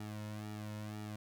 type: tone with flanger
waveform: sawtooth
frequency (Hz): 106.1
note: G#2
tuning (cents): +38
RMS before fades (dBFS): -44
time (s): 0-1.16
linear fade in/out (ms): 5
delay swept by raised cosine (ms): 1.9 to 2.57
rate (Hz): 2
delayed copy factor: -0.85
effects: none